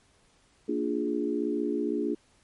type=chord; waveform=sine; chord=Bb dominant seventh; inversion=none; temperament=equal with one note detuned; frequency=231.7 / 293.7 / 349.2 / 415.3 Hz; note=Bb3 / D4 / F4 / Ab4; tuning=-10 / 0 / 0 / 0 cents; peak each=-33 / -30 / -32 / -32 dBFS; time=0.68-2.15 s; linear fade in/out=10 ms; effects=pink hiss -64 dBFS RMS until 2.43 s + MP3 48 kbps